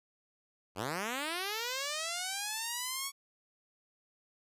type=linear sweep; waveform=5% pulse; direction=up; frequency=83.5 to 1124 Hz; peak=-23 dBFS; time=0.75-3.12 s; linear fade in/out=50 ms; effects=resampled to 32000 Hz

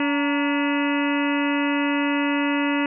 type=harmonic tone with a mistuned harmonic; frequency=285.9 Hz; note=D4; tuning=46 cents flat; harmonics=1 / 2 / 3 / 4 / 5 / 6 / 7 / 8 / 9 / 10; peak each=-21 / -31 / -30 / -34 / -33 / -34 / -31 / -40 / -31 / -36 dBFS; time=0-2.86 s; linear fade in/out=2 ms; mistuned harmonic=3; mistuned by=+120 cents; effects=none

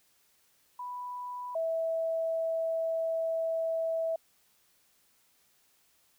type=tone pair in turn; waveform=sine; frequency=987.8 / 653.6 Hz; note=B5 / E5; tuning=0 / -15 cents; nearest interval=perfect fifth; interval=715 cents; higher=first; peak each=-36 / -28 dBFS; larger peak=second; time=0.79-1.55 / 1.55-4.16 s; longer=second; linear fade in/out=5 ms; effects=white hiss -68 dBFS RMS until 6.18 s

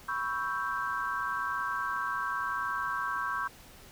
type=chord; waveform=sine; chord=C# half-diminished seventh; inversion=third; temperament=equal; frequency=987.8 / 1108.7 / 1318.5 / 1568 Hz; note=B5 / C#6 / E6 / G6; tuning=0 / 0 / 0 / 0 cents; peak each=-38 / -34 / -38 / -34 dBFS; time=0.08-3.48 s; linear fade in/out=10 ms; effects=pink hiss -53 dBFS RMS until 3.91 s

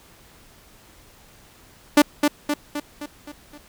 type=tone with echo; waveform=sawtooth; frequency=293.7 Hz; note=D4; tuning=in tune; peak=-6 dBFS; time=1.97-2.02 s; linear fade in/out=5 ms; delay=260 ms; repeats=6; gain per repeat=-5 dB; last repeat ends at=3.58 s; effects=pink hiss -51 dBFS RMS until 3.68 s

